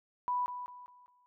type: tone with echo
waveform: sine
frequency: 987.8 Hz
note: B5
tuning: in tune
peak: -29 dBFS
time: 0.28-0.46 s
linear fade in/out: 0 ms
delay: 200 ms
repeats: 4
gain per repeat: -9 dB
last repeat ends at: 1.26 s
effects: none